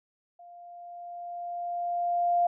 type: tone with level ramp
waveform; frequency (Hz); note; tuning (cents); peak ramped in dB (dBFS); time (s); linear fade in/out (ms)
sine; 698.5; F5; 0; -47 to -20; 0.39-2.47; 5
effects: none